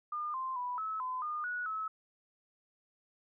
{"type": "tone with pitch steps", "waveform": "sine", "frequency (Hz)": [1210, 1044, 987, 1296, 1018, 1218, 1463, 1294], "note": ["D#6", "C6", "B5", "E6", "C6", "D#6", "F#6", "E6"], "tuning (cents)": [-49, -4, -1, -30, -48, -37, -20, -32], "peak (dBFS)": -34, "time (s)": [0.12, 1.88], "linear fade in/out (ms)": 5, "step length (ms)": 220, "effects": []}